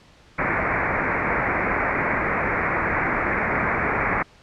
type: low-pass noise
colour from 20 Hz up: white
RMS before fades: -23 dBFS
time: 0.38-4.23 s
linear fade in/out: 10 ms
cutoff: 2300 Hz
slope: 96 dB/octave
effects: pink hiss -52 dBFS RMS until 4.42 s + low-pass 5000 Hz 12 dB/octave